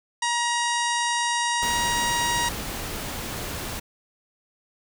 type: harmonic tone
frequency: 949 Hz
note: A#5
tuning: 31 cents sharp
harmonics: 1 / 2 / 3 / 4 / 5 / 6 / 7 / 8 / 9 / 10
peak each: -25 / -28 / -33 / -32 / -37 / -33 / -37 / -38 / -38 / -39 dBFS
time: 0.22-2.49 s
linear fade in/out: 5 ms
type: noise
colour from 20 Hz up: pink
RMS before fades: -32 dBFS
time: 1.62-3.8 s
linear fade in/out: 10 ms
effects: none